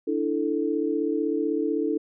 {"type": "chord", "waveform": "sine", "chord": "D suspended second", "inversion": "none", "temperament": "equal", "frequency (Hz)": [293.7, 329.6, 440], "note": ["D4", "E4", "A4"], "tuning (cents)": [0, 0, 0], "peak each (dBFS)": -27, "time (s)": [0.07, 1.98], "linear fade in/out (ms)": 10, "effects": []}